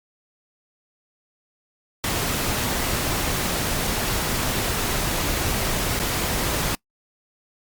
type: noise with dropouts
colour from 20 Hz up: pink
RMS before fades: -24 dBFS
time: 2.04-6.75 s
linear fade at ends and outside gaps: 0 ms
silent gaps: 5.991-5.999 s
effects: noise-tail reverb RT60 0.1 s tail -24 dB re dry + Opus 48 kbps